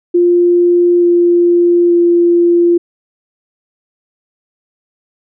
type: tone with pitch steps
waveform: sine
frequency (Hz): 350 / 347.6 / 345.2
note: F4 / F4 / F4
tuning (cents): +4 / -8 / -20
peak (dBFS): -6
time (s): 0.14-2.78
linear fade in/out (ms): 10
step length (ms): 880
effects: none